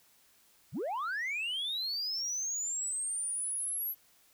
sine linear sweep, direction up, 82.7 to 11820 Hz, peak -30 dBFS, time 0.72-3.95 s, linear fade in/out 50 ms, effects tanh soft clip ceiling -31 dBFS + white hiss -65 dBFS RMS until 4.33 s

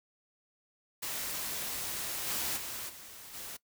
white noise with level steps, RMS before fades -37 / -34 / -40 / -49 / -43 dBFS, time 1.02-3.57 s, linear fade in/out 10 ms, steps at 2.26 / 2.56 / 2.88 / 3.33 s, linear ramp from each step 20 ms, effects noise-tail reverb RT60 0.1 s tail -20 dB re dry

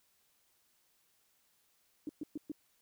sine tone bursts, 300.8 Hz, D4, 42 cents sharp, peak -36 dBFS, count 4, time 2.07-2.518 s, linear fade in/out 2 ms, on 22 ms, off 120 ms, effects white hiss -73 dBFS RMS until 2.81 s

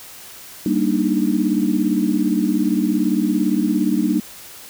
sine chord, Eb major seventh, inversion first, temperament equal, 196 / 233.1 / 293.7 / 311.1 Hz, G3 / Bb3 / D4 / Eb4, 0 / 0 / 0 / 0 cents, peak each -21 dBFS, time 0.66-4.2 s, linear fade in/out 2 ms, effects white hiss -39 dBFS RMS until 4.69 s

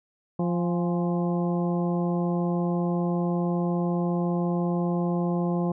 harmonic tone with a mistuned harmonic, 174.61 Hz, F3, in tune, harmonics 1 / 2 / 3 / 4 / 5 / 6, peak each -24 / -30 / -34 / -36 / -38 / -40 dBFS, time 0.39-5.72 s, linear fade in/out 5 ms, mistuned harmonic 5, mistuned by -68 cents, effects none

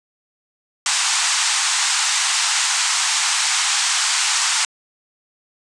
white band-pass noise, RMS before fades -19 dBFS, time 0.86-4.65 s, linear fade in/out 2 ms, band 810 to 8600 Hz, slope 48 dB/octave, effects resampled to 24000 Hz

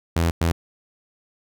sawtooth tone bursts at uneven times, 83.7 Hz, E2, 27 cents sharp, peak -14 dBFS, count 2, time 0.16-0.31 / 0.41-0.52 s, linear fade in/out 5 ms, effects none

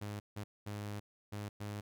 sawtooth tone bursts at uneven times, 103.5 Hz, G#2, 5 cents flat, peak -36 dBFS, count 5, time 0.01-0.2 / 0.36-0.44 / 0.66-1 / 1.32-1.49 / 1.6-1.81 s, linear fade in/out 10 ms, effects none

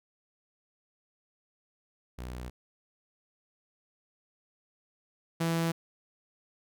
sawtooth tone pair in turn, 61.74 / 165.78 Hz, B1 / E3, 0 / +10 cents, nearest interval octave + perfect fourth, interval 1710 cents, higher second, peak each -34 / -23 dBFS, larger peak second, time 2.18-2.5 / 5.4-5.72 s, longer neither, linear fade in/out 10 ms, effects none

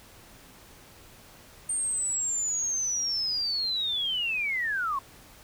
sine linear sweep, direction down, 8800 to 1046.5 Hz, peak -26 dBFS, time 1.69-4.99 s, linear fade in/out 5 ms, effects pink hiss -52 dBFS RMS until 5.43 s

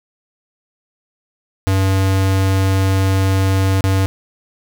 square tone with dropouts, 96 Hz, G2, 36 cents flat, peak -13 dBFS, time 1.67-4.06 s, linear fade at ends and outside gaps 0 ms, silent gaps 3.808-3.84 s, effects none

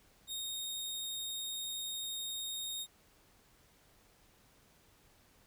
sawtooth tone, 3711 Hz, A#7, 9 cents flat, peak -35 dBFS, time 0.27-2.87 s, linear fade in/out 50 ms, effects pink hiss -66 dBFS RMS until 5.46 s

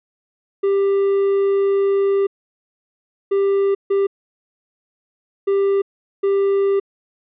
triangle tone bursts at uneven times, 395.2 Hz, G4, 14 cents sharp, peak -12 dBFS, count 5, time 0.63-2.27 / 3.31-3.75 / 3.9-4.07 / 5.47-5.82 / 6.23-6.8 s, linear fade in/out 10 ms, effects resampled to 8000 Hz

